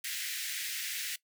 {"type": "high-pass noise", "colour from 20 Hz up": "pink", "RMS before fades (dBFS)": -37, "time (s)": [0.04, 1.16], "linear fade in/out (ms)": 5, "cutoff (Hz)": 1700, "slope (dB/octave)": 48, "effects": ["noise-tail reverb RT60 0.1 s tail -19 dB re dry"]}